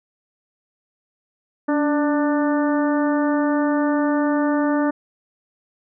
harmonic tone with a mistuned harmonic, 296.4 Hz, D4, 16 cents sharp, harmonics 1 / 2 / 3 / 4 / 5 / 6, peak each -18 / -24 / -28 / -30 / -32 / -34 dBFS, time 1.68-4.91 s, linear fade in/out 10 ms, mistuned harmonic 1, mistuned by -45 cents, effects none

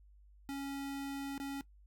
square tone with dropouts, 277.2 Hz, C#4, in tune, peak -39 dBFS, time 0.49-1.61 s, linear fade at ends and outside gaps 0 ms, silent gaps 1.379-1.4 s, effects noise-tail reverb RT60 0.1 s tail -18 dB re dry + added 50 Hz sine -58 dBFS peak until 1.86 s

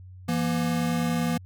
square tone pair together, 167.6 / 238.2 Hz, E3 / A#3, +29 / +38 cents, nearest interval tritone, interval 609 cents, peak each -27 dBFS, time 0.28-1.38 s, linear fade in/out 10 ms, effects added 92 Hz sine -42 dBFS peak until 1.45 s

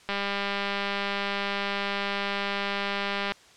click train, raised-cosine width 0.3 ms, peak -13 dBFS, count 647, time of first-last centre 0.09-3.32 s, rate 200 Hz, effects white hiss -54 dBFS RMS until 3.56 s + low-pass 6000 Hz 12 dB/octave

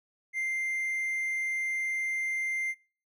triangle tone with hard clipping, 2093 Hz, C7, in tune, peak -29 dBFS, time 0.33-2.75 s, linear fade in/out 50 ms, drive 5 dB, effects noise-tail reverb RT60 0.4 s tail -25 dB re dry

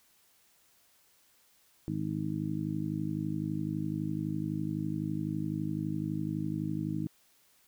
harmonic tone, 51.91 Hz, G#1, in tune, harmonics 2 / 3 / 4 / 5 / 6, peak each -41 / -35 / -38 / -40 / -36 dBFS, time 1.88-7.07 s, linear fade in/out 0 ms, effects white hiss -66 dBFS RMS until 7.67 s

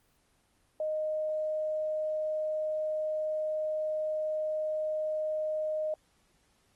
sine tone, 619 Hz, D#5, 9 cents flat, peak -29 dBFS, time 0.8-5.94 s, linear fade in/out 2 ms, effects pink hiss -69 dBFS RMS until 6.75 s + Opus 24 kbps

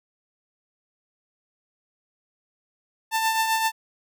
sawtooth tone with tremolo, 890 Hz, A5, 20 cents sharp, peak -15 dBFS, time 3.11-3.72 s, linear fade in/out 50 ms, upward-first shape triangle, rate 7.7 Hz, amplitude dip 50%, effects none

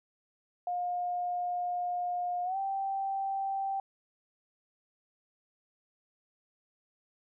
sine tone with pitch glide, 712 to 780.9 Hz, F5 to G5, +33 to -7 cents, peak -30 dBFS, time 0.67-3.8 s, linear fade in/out 2 ms, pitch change +160 cents, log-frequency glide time 2.44-2.57 s, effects none

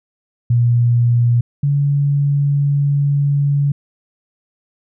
sine tone pair in turn, 119.7 / 142.35 Hz, A#2 / C#3, +46 / +46 cents, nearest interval minor third, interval 300 cents, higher second, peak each -10 / -12 dBFS, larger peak first, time 0.5-1.41 / 1.63-3.72 s, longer second, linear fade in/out 5 ms, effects none

